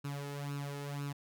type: tone with flanger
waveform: sawtooth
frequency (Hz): 142.4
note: C#3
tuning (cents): +47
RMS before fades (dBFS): -40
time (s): 0.04-1.13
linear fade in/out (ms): 10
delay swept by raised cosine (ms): 0.74 to 2.34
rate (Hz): 2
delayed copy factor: +0.7
effects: none